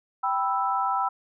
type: chord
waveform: sine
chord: E minor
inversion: first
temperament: equal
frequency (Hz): 784 / 987.8 / 1318.5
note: G5 / B5 / E6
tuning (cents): 0 / 0 / 0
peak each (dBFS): -27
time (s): 0.23-1.09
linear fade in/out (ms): 10
effects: none